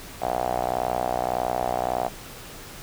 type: tone with band-pass filter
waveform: sawtooth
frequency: 61.74 Hz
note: B1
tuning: in tune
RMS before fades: -26 dBFS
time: 0.21-2.09 s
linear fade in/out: 20 ms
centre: 720 Hz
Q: 6.3
effects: pink hiss -41 dBFS RMS until 2.82 s